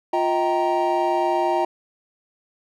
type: tone cluster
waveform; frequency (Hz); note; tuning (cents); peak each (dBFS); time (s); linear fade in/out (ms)
triangle; 351.6 / 634 / 778 / 931; F4 / D#5 / G5 / A#5; +12 / +32 / -13 / -2; -22; 0.13-1.65; 5
effects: none